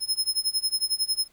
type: tone with tremolo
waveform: sawtooth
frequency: 5160 Hz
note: E8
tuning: 38 cents flat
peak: -18 dBFS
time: 0-1.28 s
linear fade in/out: 50 ms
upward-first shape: sine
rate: 11 Hz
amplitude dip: 95%
effects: pink hiss -63 dBFS RMS until 1.32 s